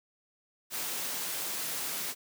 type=high-pass noise; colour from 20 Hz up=white; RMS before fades=-35 dBFS; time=0.7-2.15 s; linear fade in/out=50 ms; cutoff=150 Hz; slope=12 dB/octave; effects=none